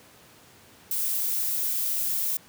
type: noise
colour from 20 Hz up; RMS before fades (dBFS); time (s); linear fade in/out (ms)
violet; -27; 0.91-2.37; 2
effects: pink hiss -53 dBFS RMS until 2.48 s + high-pass 100 Hz 12 dB/octave